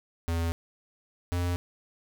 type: tone pair in turn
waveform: square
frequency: 83.6 / 88.04 Hz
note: E2 / F2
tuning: +25 / +14 cents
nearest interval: minor second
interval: 89 cents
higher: second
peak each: -27 dBFS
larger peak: neither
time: 0.28-0.52 / 1.32-1.56 s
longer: neither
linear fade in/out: 0 ms
effects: none